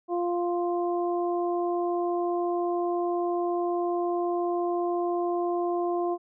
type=harmonic tone; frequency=349.2 Hz; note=F4; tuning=in tune; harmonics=1 / 2 / 3; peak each=-26 / -30 / -36 dBFS; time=0.08-6.18 s; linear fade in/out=50 ms; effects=none